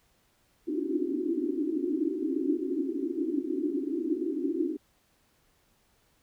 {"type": "band-pass noise", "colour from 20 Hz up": "pink", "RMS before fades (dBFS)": -30, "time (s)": [0.67, 4.77], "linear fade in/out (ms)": 10, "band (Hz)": [270, 370], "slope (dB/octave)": 96, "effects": ["pink hiss -68 dBFS RMS until 6.22 s"]}